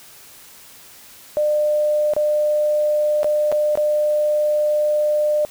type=tone with dropouts; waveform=sine; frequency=600 Hz; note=D5; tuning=37 cents sharp; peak=-15 dBFS; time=1.37-5.45 s; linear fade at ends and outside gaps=0 ms; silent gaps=2.136-2.165 / 3.232-3.244 / 3.517-3.524 / 3.754-3.774 s; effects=white hiss -44 dBFS RMS until 5.5 s